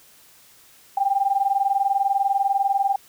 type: tone pair together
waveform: sine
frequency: 780.9 / 801 Hz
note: G5 / G5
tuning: -7 / +37 cents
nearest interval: unison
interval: 44 cents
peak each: -21 dBFS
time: 0.97-2.96 s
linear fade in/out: 5 ms
effects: white hiss -52 dBFS RMS until 3.08 s